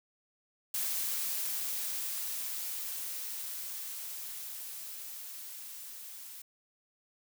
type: noise with level ramp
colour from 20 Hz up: blue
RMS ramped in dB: -33 to -47 dBFS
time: 0.74-6.42 s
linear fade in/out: 5 ms
effects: none